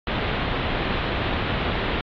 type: low-pass noise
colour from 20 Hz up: pink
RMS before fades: -25 dBFS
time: 0.07-2.01 s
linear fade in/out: 2 ms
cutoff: 3700 Hz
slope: 48 dB/octave
effects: AAC 48 kbps